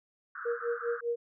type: band-pass noise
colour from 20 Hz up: white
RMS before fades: -41 dBFS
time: 0.35-1.01 s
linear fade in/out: 5 ms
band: 1200 to 1600 Hz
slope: 96 dB/octave
type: tone with tremolo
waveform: sine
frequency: 472 Hz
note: A#4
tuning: 22 cents sharp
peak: -27 dBFS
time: 0.45-1.16 s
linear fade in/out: 10 ms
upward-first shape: sine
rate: 5 Hz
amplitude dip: 100%
effects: none

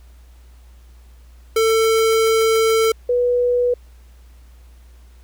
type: tone pair in turn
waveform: square / sine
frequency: 446.5 / 489.4 Hz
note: A4 / B4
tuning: +25 / -16 cents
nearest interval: major second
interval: 159 cents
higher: second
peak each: -14 dBFS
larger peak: neither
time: 1.56-2.92 / 3.09-3.74 s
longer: first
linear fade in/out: 5 ms
effects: added 60 Hz sine -42 dBFS peak until 5.23 s + pink hiss -57 dBFS RMS until 5.23 s

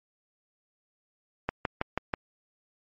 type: click train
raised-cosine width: 0.5 ms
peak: -12 dBFS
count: 5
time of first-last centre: 1.49-2.138 s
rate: 6.17 Hz
effects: MP3 32 kbps

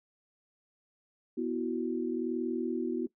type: chord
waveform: sine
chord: B suspended fourth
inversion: none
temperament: just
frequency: 246.9 / 329.3 / 370.4 Hz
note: B3 / E4 / F#4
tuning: 0 / -2 / +2 cents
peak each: -34 dBFS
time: 1.37-3.07 s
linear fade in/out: 10 ms
effects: noise-tail reverb RT60 0.1 s tail -19 dB re dry

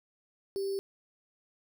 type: tone with sample-and-hold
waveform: sine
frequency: 392 Hz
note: G4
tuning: in tune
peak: -30 dBFS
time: 0.56-0.79 s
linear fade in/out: 0 ms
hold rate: 4900 Hz
effects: none

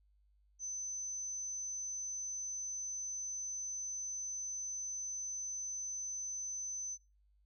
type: tone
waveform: sine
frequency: 6100 Hz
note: G8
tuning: 48 cents flat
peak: -38 dBFS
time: 0.59-6.98 s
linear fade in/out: 50 ms
effects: noise-tail reverb RT60 0.3 s tail -24 dB re dry + added 50 Hz sine -67 dBFS peak until 7.45 s

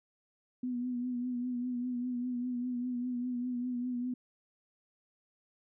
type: tone with vibrato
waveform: sine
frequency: 246.9 Hz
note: B3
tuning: in tune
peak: -32 dBFS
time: 0.63-4.14 s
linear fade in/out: 5 ms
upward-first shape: triangle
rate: 5 Hz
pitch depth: 47 cents each way
effects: none

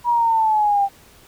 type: linear sweep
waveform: sine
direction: down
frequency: 967 to 785 Hz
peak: -14 dBFS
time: 0.04-0.89 s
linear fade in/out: 50 ms
effects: pink hiss -49 dBFS RMS until 1.27 s

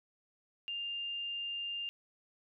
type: tone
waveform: sine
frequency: 2801 Hz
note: F7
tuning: 4 cents sharp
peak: -36 dBFS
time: 0.68-1.89 s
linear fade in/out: 0 ms
effects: none

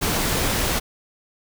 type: noise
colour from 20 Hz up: pink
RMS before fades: -22 dBFS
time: 0.01-0.8 s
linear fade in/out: 20 ms
effects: none

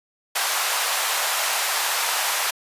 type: high-pass noise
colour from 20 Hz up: pink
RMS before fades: -23 dBFS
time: 0.35-2.51 s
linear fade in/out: 10 ms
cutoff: 710 Hz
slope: 24 dB/octave
effects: resampled to 32000 Hz

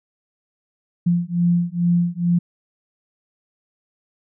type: beating tone pair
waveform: sine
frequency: 172.4 / 174.7 Hz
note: F3 / F3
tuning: -22 / +1 cents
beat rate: 2.3 Hz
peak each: -19 dBFS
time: 1.06-2.39 s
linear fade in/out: 10 ms
effects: none

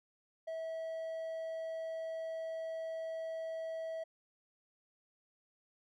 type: tone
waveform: triangle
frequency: 649 Hz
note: E5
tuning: 27 cents flat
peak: -36 dBFS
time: 0.47-4.04 s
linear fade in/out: 10 ms
effects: none

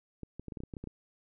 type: clicks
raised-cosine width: 3 ms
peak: -28 dBFS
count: 11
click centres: 0.233 / 0.396 / 0.483 / 0.522 / 0.572 / 0.604 / 0.636 / 0.738 / 0.768 / 0.84 / 0.873 s
effects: none

